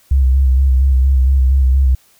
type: tone with vibrato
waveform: sine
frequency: 66 Hz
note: C2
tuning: 16 cents sharp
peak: -8 dBFS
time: 0.11-1.95 s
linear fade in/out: 5 ms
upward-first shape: square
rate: 4.3 Hz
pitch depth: 40 cents each way
effects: white hiss -52 dBFS RMS until 2.19 s